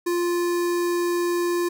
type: tone with notch filter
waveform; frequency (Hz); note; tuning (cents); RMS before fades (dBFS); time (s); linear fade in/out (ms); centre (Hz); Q
square; 348.7; F4; -3; -23; 0.06-1.69; 10; 3000; 1.8
effects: none